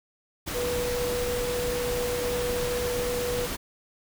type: tone in noise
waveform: sine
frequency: 488.8 Hz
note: B4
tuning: 18 cents flat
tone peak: -27 dBFS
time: 0.54-3.47 s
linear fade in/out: 20 ms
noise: pink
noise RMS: -32 dBFS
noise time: 0.46-3.57 s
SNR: +2 dB
effects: none